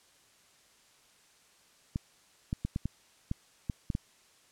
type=clicks; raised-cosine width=5 ms; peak=-19 dBFS; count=9; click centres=1.959 / 2.529 / 2.65 / 2.761 / 2.856 / 3.314 / 3.698 / 3.902 / 3.951 s; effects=white hiss -63 dBFS RMS until 4.51 s + low-pass 9000 Hz 12 dB/octave